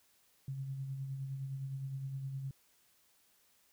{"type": "tone with tremolo", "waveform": "sine", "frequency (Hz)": 135.3, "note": "C#3", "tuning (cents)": -42, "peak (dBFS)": -36, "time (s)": [0.48, 2.51], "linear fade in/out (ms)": 2, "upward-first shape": "sine", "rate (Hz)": 9.7, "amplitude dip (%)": 40, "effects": ["white hiss -70 dBFS RMS until 3.72 s"]}